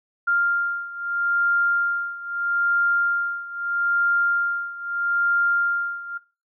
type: beating tone pair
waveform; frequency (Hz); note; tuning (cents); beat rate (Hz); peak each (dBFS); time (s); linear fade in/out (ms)
sine; 1396.9 / 1397.68; F6 / F6; 0 / +1; 0.78; -22 / -25; 0.27-6.18; 10
effects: noise-tail reverb RT60 0.3 s tail -18 dB re dry